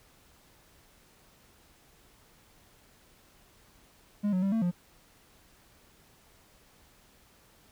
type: tone with pitch steps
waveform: triangle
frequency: 206 / 184.1 / 195.4 / 225 / 176.6 Hz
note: G#3 / F#3 / G3 / A3 / F3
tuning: -14 / -8 / -5 / +39 / +20 cents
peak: -23 dBFS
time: 4.23-4.715 s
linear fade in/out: 20 ms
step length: 97 ms
effects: pink hiss -61 dBFS RMS until 7.71 s